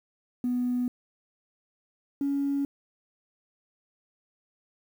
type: tone pair in turn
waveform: triangle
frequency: 246.9 / 280.1 Hz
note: B3 / C#4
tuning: 0 / +18 cents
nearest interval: major second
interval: 218 cents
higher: second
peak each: -21 / -21 dBFS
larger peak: neither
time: 0.44-0.88 / 2.21-2.65 s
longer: neither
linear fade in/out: 2 ms
effects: tanh soft clip ceiling -22 dBFS + 9-bit